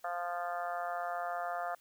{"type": "harmonic tone", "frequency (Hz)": 174.61, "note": "F3", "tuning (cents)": 0, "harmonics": [3, 4, 5, 6, 7, 8, 9, 10], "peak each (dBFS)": [-46, -36, -48, -48, -42, -45, -51, -49], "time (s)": [0.04, 1.75], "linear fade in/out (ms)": 5, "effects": ["white hiss -66 dBFS RMS until 1.8 s"]}